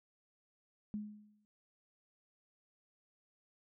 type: tone with exponential decay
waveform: sine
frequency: 209.9 Hz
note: G#3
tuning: 19 cents sharp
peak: -35 dBFS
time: 0.94-1.45 s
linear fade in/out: 0 ms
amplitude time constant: 110 ms
effects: none